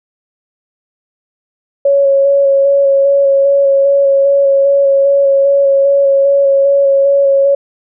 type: tone with vibrato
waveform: sine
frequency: 554.4 Hz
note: C#5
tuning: in tune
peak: -6 dBFS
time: 1.85-7.55 s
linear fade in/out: 5 ms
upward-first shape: square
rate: 2.5 Hz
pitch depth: 13 cents each way
effects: none